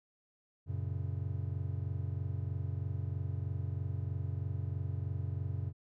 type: chord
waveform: triangle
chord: F# major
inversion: none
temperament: just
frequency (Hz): 92.5 / 115.62 / 138.75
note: F#2 / A#2 / C#3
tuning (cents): 0 / -14 / +2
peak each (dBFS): -34 / -39 / -38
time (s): 0.66-5.73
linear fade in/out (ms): 50
effects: none